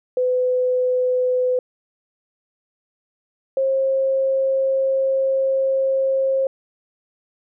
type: tone pair in turn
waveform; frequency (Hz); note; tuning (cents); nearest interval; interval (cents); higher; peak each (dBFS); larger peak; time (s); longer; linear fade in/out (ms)
sine; 504 / 535; B4 / C5; +35 / +38; minor second; 103; second; -16; neither; 0.17-1.59 / 3.57-6.47; second; 2
effects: none